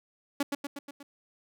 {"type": "tone with echo", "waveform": "sawtooth", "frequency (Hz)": 283.3, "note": "C#4", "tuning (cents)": 38, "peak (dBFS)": -21, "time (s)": [0.4, 0.43], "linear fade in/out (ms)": 5, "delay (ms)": 120, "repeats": 5, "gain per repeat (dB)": -4, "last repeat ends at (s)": 1.03, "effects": []}